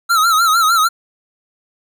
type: tone with vibrato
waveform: square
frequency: 1318.5 Hz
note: E6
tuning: in tune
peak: -11 dBFS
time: 0.09-0.89 s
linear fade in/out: 20 ms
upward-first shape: sine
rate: 6.6 Hz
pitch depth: 98 cents each way
effects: none